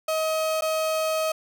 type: tone with dropouts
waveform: 35% pulse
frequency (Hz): 633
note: D#5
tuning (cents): +30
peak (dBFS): -21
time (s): 0.08-1.32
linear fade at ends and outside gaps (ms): 5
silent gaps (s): 0.61-0.62
effects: none